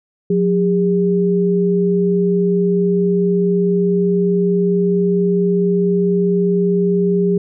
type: tone pair together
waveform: sine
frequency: 180.1 / 404.3 Hz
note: F#3 / G#4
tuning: -46 / -46 cents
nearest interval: octave + major second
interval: 1400 cents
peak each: -15 dBFS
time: 0.3-7.38 s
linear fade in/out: 5 ms
effects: none